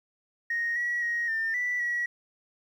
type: tone with pitch steps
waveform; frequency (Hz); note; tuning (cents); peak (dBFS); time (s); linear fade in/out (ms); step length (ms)
sine; 1866 / 1924 / 1883 / 1801 / 1969 / 1924; A#6 / B6 / A#6 / A6 / B6 / B6; +1 / -46 / +17 / +40 / -6 / -46; -25; 0.5-2.06; 5; 260
effects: tanh soft clip ceiling -22 dBFS + 10-bit